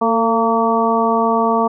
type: harmonic tone with a mistuned harmonic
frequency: 228.7 Hz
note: A#3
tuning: 33 cents flat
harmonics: 1 / 2 / 3 / 4 / 5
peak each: -19 / -19 / -19 / -19 / -19 dBFS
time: 0.01-1.68 s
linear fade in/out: 10 ms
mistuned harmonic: 2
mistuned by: -31 cents
effects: none